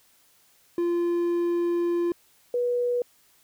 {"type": "tone pair in turn", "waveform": ["triangle", "sine"], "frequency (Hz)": [345.4, 487.1], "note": ["F4", "B4"], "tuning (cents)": [-19, -24], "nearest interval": "tritone", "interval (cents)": 595, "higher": "second", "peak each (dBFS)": [-20, -22], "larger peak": "first", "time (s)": [[0.78, 2.12], [2.54, 3.02]], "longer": "first", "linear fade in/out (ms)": 2, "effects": ["white hiss -61 dBFS RMS until 3.43 s"]}